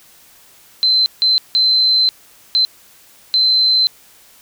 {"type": "tone bursts at uneven times", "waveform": "sine", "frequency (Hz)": 4078, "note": "C8", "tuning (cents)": -45, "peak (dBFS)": -10, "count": 5, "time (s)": [[0.83, 1.06], [1.22, 1.38], [1.55, 2.09], [2.55, 2.65], [3.34, 3.87]], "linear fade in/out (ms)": 0, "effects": ["white hiss -47 dBFS RMS until 4.41 s"]}